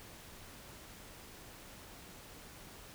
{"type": "silence", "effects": ["pink hiss -53 dBFS RMS until 2.94 s"]}